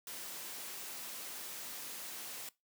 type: high-pass noise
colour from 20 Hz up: white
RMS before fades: -45 dBFS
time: 0.07-2.49 s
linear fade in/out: 2 ms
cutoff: 180 Hz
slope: 12 dB/octave
effects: noise-tail reverb RT60 0.2 s tail -20 dB re dry